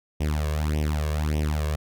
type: tone with flanger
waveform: sawtooth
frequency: 75.8 Hz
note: D#2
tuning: 45 cents flat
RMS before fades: -25 dBFS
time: 0.2-1.76 s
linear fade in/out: 10 ms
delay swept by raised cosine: 0.34 to 1.84 ms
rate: 1.7 Hz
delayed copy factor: +0.9
effects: none